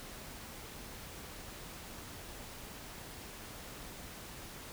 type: silence
effects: pink hiss -48 dBFS RMS until 4.72 s